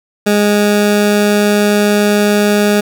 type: tone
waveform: 20% pulse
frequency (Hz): 206.9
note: G#3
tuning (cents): -6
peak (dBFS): -4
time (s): 0.26-2.81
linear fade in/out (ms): 10
effects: none